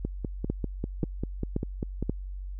two click trains, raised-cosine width 3 ms, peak -14 / -17 dBFS, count 4 / 11, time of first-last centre 0.5-2.096 / 0.05-2.026 s, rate 1.88 / 5.06 Hz, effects added 47 Hz sine -34 dBFS peak until 2.59 s

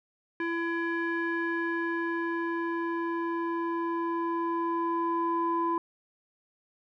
square tone with low-pass filter sweep, 336 Hz, E4, 33 cents sharp, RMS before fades -30 dBFS, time 0.4-5.78 s, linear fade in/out 2 ms, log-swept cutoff 1900 to 1000 Hz, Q 4.4, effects none

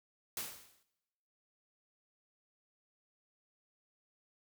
white noise with exponential decay, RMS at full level -37 dBFS, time 0.37-0.83 s, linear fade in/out 2 ms, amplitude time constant 100 ms, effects noise-tail reverb RT60 1.0 s tail -20 dB re dry

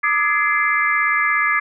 sine tone cluster, 1190 / 1267 / 1688 / 2072 / 2333 Hz, D6 / D#6 / G#6 / C7 / D7, +22 / +31 / +28 / -17 / -12 cents, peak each -21 / -26 / -20 / -19 / -28 dBFS, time 0.03-1.6 s, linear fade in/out 10 ms, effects none

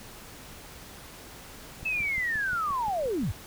click train, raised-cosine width 5 ms, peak -29 dBFS, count 9, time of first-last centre 1.83-3.234 s, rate 5.7 Hz
sine linear sweep, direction down, 2637 to 65.41 Hz, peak -26 dBFS, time 1.85-3.32 s, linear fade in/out 10 ms
effects pink hiss -46 dBFS RMS until 3.46 s

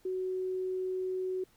sine tone, 372.1 Hz, F#4, 10 cents sharp, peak -31 dBFS, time 0.05-1.44 s, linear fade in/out 5 ms, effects pink hiss -66 dBFS RMS until 1.56 s

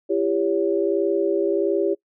sine tone cluster, 336.8 / 398.2 / 562 Hz, E4 / G4 / C#5, +37 / +27 / +24 cents, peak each -23 / -21 / -25 dBFS, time 0.09-1.95 s, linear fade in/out 20 ms, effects noise-tail reverb RT60 0.1 s tail -23 dB re dry

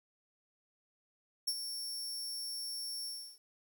sawtooth tone with ADSR envelope, 5460 Hz, F8, 40 cents flat, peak -27 dBFS, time 1.47-3.39 s, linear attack 11 ms, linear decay 53 ms, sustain -9 dB, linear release 330 ms, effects 11-bit

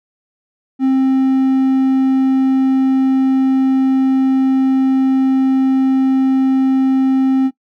triangle tone, 264.6 Hz, C4, 20 cents sharp, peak -8 dBFS, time 0.79-7.51 s, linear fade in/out 50 ms, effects noise-tail reverb RT60 0.1 s tail -18 dB re dry

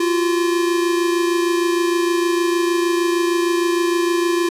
square tone pair together, 344.3 / 370.8 Hz, F4 / F#4, -25 / +4 cents, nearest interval minor second, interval 129 cents, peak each -17 / -25 dBFS, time 0-4.49 s, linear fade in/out 5 ms, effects low-pass 12000 Hz 12 dB/octave

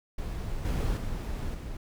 brown noise with level steps, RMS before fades -34 / -28 / -33 / -37 dBFS, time 0.18-1.77 s, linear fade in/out 5 ms, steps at 0.65 / 0.97 / 1.54 s, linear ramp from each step 2 ms, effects none

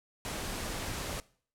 pink noise, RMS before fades -37 dBFS, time 0.25-1.2 s, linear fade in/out 0 ms, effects noise-tail reverb RT60 0.5 s tail -21 dB re dry + low-pass 12000 Hz 12 dB/octave

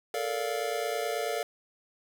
square chord, Bb major seventh, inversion third, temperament just, 437 / 466.2 / 582.7 / 699.2 Hz, A4 / Bb4 / D5 / F5, -12 / 0 / -14 / +2 cents, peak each -36 / -36 / -36 / -35 dBFS, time 0.14-1.43 s, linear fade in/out 2 ms, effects none

